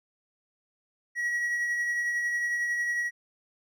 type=tone with tremolo; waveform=triangle; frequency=1916 Hz; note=A#6; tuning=47 cents sharp; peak=-23 dBFS; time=1.15-3.11 s; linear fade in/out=50 ms; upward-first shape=triangle; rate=11 Hz; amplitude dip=35%; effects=none